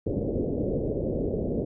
white low-pass noise, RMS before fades -28 dBFS, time 0.06-1.65 s, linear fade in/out 10 ms, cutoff 540 Hz, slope 48 dB/octave, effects none

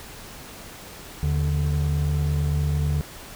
triangle tone pair together, 77.78 / 146.83 Hz, D#2 / D3, 0 / 0 cents, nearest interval major seventh, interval 1100 cents, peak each -21 dBFS, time 1.23-3.01 s, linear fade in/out 0 ms, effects pink hiss -41 dBFS RMS until 3.35 s

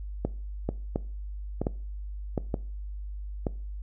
two click trains, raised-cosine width 2 ms, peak -14 / -13 dBFS, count 4 / 4, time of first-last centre 0.69-3.468 / 0.25-2.378 s, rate 1.08 / 1.41 Hz, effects noise-tail reverb RT60 0.4 s tail -20 dB re dry + added 50 Hz sine -34 dBFS peak until 3.82 s

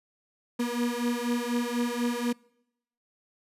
35% pulse beating tone pair, 238.2 / 242.3 Hz, A#3 / B3, +38 / -33 cents, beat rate 4.1 Hz, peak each -28 dBFS, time 0.59-2.33 s, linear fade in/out 10 ms, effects noise-tail reverb RT60 0.8 s tail -25 dB re dry + resampled to 32000 Hz

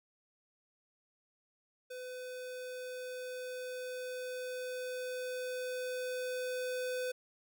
square tone with level ramp, 504 Hz, B4, 35 cents sharp, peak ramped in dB -43 to -35 dBFS, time 1.9-7.12 s, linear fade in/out 10 ms, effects none

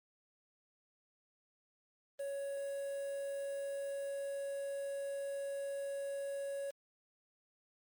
triangle tone with quantisation, 557 Hz, C#5, 8 cents sharp, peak -36 dBFS, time 2.19-6.71 s, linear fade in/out 10 ms, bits 9, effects Opus 32 kbps

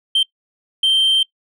sine tone bursts at uneven times, 3136 Hz, G7, in tune, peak -9 dBFS, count 2, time 0.15-0.23 / 0.83-1.23 s, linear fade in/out 5 ms, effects noise-tail reverb RT60 0.1 s tail -23 dB re dry + tanh soft clip ceiling -11 dBFS

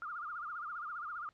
sine tone with vibrato, 1300 Hz, E6, 24 cents flat, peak -39 dBFS, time 0.02-1.29 s, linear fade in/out 0 ms, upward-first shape sine, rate 15 Hz, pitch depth 170 cents each way, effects pink hiss -72 dBFS RMS until 1.33 s + low-pass 5000 Hz 12 dB/octave

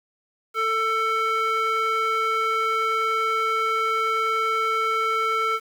square tone with band-pass filter, 444.8 Hz, A4, 19 cents sharp, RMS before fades -23 dBFS, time 0.54-5.6 s, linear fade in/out 50 ms, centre 1600 Hz, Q 3.3, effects 8-bit

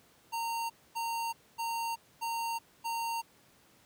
square tone bursts, 921 Hz, A#5, 21 cents flat, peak -33 dBFS, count 5, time 0.32-3.22 s, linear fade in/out 20 ms, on 380 ms, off 250 ms, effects pink hiss -63 dBFS RMS until 3.85 s + high-pass 100 Hz 12 dB/octave

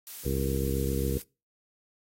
blue noise, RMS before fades -41 dBFS, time 0.07-1.22 s, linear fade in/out 0 ms
harmonic tone, 67.4 Hz, C#2, 48 cents flat, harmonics 1 / 2 / 3 / 4 / 5 / 6 / 7, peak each -31 / -32 / -36 / -37 / -37 / -37 / -35 dBFS, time 0.25-1.18 s, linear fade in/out 5 ms
effects noise-tail reverb RT60 0.3 s tail -24 dB re dry + AAC 48 kbps

